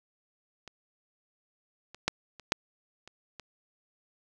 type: clicks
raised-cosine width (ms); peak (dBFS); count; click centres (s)
0.2; -27 / -28 / -8 / -29 / -6 / -30 / -25; 7; 0.677 / 1.946 / 2.08 / 2.397 / 2.521 / 3.076 / 3.397
effects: none